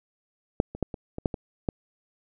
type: clicks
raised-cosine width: 2 ms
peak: -6 / -23 / -11 / -21 / -20 / -9 / -18 / -12 dBFS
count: 8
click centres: 0.601 / 0.75 / 0.827 / 0.942 / 1.184 / 1.258 / 1.342 / 1.688 s
effects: none